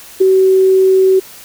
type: tone with ADSR envelope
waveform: sine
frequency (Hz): 379.3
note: F#4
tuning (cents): +43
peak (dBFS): -3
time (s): 0.2-1.2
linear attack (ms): 15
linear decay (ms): 6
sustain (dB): -3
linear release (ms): 13
effects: white hiss -36 dBFS RMS until 1.44 s